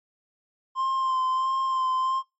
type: tone with vibrato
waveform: triangle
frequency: 1048 Hz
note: C6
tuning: 2 cents sharp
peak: -21 dBFS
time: 0.75-2.23 s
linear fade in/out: 50 ms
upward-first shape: sine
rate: 1.5 Hz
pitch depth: 23 cents each way
effects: noise-tail reverb RT60 0.2 s tail -19 dB re dry + MP3 32 kbps